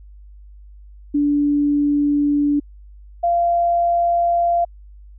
sine tone pair in turn, 290 / 689.7 Hz, D4 / F5, -22 / -22 cents, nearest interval octave + minor third, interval 1500 cents, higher second, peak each -14 dBFS, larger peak neither, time 1.14-2.6 / 3.23-4.65 s, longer first, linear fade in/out 10 ms, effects added 50 Hz sine -39 dBFS peak until 5.18 s

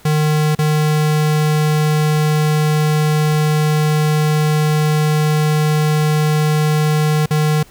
square tone with dropouts, 152.6 Hz, D#3, 33 cents flat, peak -13 dBFS, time 0.05-7.63 s, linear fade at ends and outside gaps 5 ms, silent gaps 0.551-0.588 / 7.26-7.307 s, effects pink hiss -46 dBFS RMS until 7.7 s

